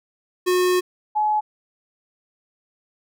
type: tone pair in turn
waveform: square / sine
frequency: 362.9 / 849.8 Hz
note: F#4 / G#5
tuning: -34 / +40 cents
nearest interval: octave + minor third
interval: 1474 cents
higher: second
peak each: -17 / -17 dBFS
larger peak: neither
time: 0.46-0.81 / 1.15-1.41 s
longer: first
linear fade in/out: 20 ms
effects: none